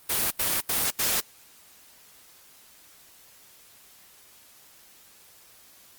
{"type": "noise bursts", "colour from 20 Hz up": "white", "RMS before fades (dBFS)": -25, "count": 4, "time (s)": [0.09, 1.207], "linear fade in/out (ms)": 10, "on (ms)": 220, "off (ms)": 79, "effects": ["white hiss -54 dBFS RMS until 5.98 s", "Opus 32 kbps"]}